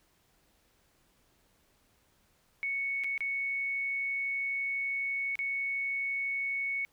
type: tone with dropouts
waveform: sine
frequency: 2217 Hz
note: C#7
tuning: in tune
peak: -30 dBFS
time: 2.63-6.85 s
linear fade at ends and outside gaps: 0 ms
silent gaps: 3.037-3.043 / 3.178-3.206 / 5.355-5.39 s
effects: pink hiss -69 dBFS RMS until 6.92 s